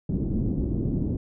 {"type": "low-pass noise", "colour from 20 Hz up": "white", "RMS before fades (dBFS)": -26, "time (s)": [0.09, 1.17], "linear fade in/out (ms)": 5, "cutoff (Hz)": 280, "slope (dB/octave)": 24, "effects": []}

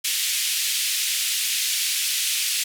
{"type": "band-pass noise", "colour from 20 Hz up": "pink", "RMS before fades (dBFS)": -24, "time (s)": [0.04, 2.64], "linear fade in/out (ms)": 10, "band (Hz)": [2500, 14000], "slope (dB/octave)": 24, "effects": []}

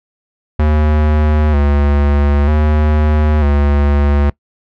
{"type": "tone with vibrato", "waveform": "square", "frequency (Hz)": 73.9, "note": "D2", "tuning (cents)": 11, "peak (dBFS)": -10, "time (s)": [0.59, 4.3], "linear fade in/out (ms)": 5, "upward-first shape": "square", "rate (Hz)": 0.53, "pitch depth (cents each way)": 49, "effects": ["noise-tail reverb RT60 0.1 s tail -22 dB re dry", "low-pass 2000 Hz 12 dB/octave"]}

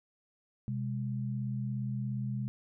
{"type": "tone pair together", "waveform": "sine", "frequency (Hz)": [127.15, 204.3], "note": ["C3", "G#3"], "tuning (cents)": [-49, -28], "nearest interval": "minor sixth", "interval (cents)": 821, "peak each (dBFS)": [-33, -37], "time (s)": [0.68, 2.48], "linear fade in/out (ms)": 0, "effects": []}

